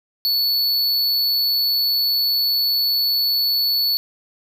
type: tone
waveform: square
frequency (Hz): 4435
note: C#8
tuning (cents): 0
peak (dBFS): -17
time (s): 0.25-3.97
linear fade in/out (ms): 0
effects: none